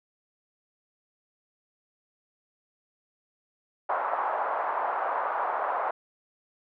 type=band-pass noise; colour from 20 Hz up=pink; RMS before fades=-29 dBFS; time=3.89-5.91 s; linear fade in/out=5 ms; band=680 to 1200 Hz; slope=24 dB/octave; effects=none